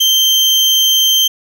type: tone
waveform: 35% pulse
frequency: 3136 Hz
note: G7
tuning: in tune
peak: -7 dBFS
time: 0-1.28 s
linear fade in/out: 10 ms
effects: none